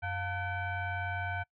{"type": "tone with frequency modulation", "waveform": "sine", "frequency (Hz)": 709, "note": "F5", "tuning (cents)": 26, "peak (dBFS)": -32, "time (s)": [0.02, 1.44], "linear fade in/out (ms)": 20, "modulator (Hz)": 802, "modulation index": 1.6, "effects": ["noise-tail reverb RT60 0.1 s tail -24 dB re dry"]}